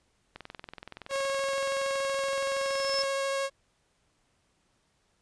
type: click train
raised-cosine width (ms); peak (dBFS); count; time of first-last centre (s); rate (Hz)
0.3; -25; 58; 0.36-3.036; 21.3
type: tone with vibrato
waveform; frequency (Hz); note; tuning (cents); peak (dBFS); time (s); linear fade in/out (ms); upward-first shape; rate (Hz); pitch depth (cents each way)
sawtooth; 547; C#5; -23; -24; 1.09-3.5; 50; triangle; 13; 9
type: tone with exponential growth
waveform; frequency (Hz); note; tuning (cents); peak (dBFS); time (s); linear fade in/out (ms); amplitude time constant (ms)
sine; 5274; E8; 0; -26; 2.19-3.02; 0; 180
effects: pink hiss -71 dBFS RMS until 5.21 s + resampled to 22050 Hz